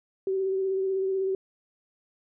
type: tone with vibrato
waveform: sine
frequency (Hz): 383.1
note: G4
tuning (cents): -40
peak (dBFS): -24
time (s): 0.27-1.35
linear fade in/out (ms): 2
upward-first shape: sine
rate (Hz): 16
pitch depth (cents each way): 22
effects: none